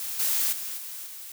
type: noise with level steps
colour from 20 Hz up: blue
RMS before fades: -33 / -25 / -34 / -38 / -41 dBFS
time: 0-1.32 s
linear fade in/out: 2 ms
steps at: 0.19 / 0.52 / 0.77 / 1.06 s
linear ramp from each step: 10 ms
effects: none